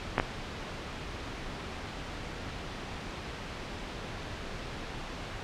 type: clicks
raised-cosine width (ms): 0.5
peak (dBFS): -9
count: 2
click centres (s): 0.181 / 0.199
effects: pink hiss -39 dBFS RMS until 5.43 s + low-pass 4000 Hz 12 dB/octave